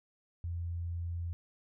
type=tone; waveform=sine; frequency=85.5 Hz; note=F2; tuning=36 cents flat; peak=-34 dBFS; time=0.44-1.33 s; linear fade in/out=0 ms; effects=none